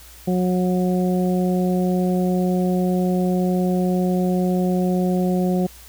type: harmonic tone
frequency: 182 Hz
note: F#3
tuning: 28 cents flat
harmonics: 1 / 2 / 3 / 4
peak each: -18 / -24 / -28 / -30 dBFS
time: 0.27-5.67 s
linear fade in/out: 10 ms
effects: added 60 Hz sine -45 dBFS peak until 5.88 s + white hiss -45 dBFS RMS until 5.88 s